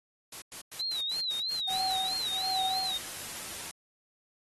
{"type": "noise bursts", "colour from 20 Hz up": "white", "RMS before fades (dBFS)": -43, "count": 9, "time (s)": [0.32, 1.996], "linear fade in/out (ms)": 5, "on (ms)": 100, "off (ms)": 97}
{"type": "tone with vibrato", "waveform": "sine", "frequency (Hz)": 3951, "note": "B7", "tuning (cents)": 0, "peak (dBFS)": -30, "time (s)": [0.79, 2.98], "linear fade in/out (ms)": 10, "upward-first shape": "sine", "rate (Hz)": 3.1, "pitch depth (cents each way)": 120}
{"type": "tone with tremolo", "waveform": "sine", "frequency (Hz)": 758, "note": "F#5", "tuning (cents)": 42, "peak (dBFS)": -30, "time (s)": [1.67, 3.08], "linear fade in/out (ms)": 20, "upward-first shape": "sine", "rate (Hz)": 1.3, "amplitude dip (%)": 100}
{"type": "noise", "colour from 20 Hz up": "white", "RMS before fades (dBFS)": -40, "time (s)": [1.69, 3.71], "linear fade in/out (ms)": 0}
{"effects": ["AAC 32 kbps"]}